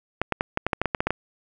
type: clicks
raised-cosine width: 0.5 ms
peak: -7 dBFS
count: 12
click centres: 0.216 / 0.323 / 0.409 / 0.574 / 0.666 / 0.732 / 0.816 / 0.857 / 0.948 / 1.005 / 1.07 / 1.106 s
effects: none